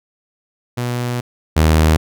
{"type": "tone pair in turn", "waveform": "sawtooth", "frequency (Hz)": [122, 78.8], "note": ["B2", "D#2"], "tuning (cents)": [-21, 23], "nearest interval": "minor sixth", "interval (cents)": 756, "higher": "first", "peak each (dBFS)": [-15, -6], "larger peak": "second", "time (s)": [[0.77, 1.21], [1.56, 1.97]], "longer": "first", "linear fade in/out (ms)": 10, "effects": []}